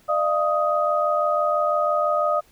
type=tone cluster; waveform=sine; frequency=600 / 686 / 1250 Hz; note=D5 / F5 / D#6; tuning=+37 / -31 / +8 cents; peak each=-22 / -25 / -22 dBFS; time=0.08-2.41 s; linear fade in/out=20 ms; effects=pink hiss -57 dBFS RMS until 2.51 s